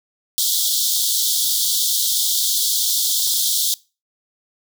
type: high-pass noise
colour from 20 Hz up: pink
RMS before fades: -19 dBFS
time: 0.38-3.74 s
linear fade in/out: 0 ms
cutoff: 3300 Hz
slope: 96 dB/octave
effects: noise-tail reverb RT60 0.3 s tail -22 dB re dry